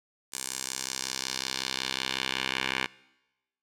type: tone with band-pass filter sweep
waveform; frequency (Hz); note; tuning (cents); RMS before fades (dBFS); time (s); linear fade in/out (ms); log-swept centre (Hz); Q
10% pulse; 65.41; C2; 0; -33; 0.32-2.87; 20; 8300 to 2400; 1.6
effects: noise-tail reverb RT60 1.0 s tail -22 dB re dry